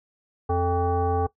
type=tone with frequency modulation; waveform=sine; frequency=438.3 Hz; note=A4; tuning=7 cents flat; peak=-20 dBFS; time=0.49-1.27 s; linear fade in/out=10 ms; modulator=352 Hz; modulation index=1.4; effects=noise-tail reverb RT60 0.1 s tail -18 dB re dry